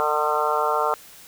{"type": "harmonic tone with a mistuned harmonic", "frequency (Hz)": 150.7, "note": "D3", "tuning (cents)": 45, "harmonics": [3, 4, 5, 6, 7, 8, 9], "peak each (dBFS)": [-27, -27, -27, -27, -27, -27, -27], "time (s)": [0, 0.94], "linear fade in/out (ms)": 0, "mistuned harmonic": 8, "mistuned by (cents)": 25, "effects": ["white hiss -46 dBFS RMS until 1.27 s"]}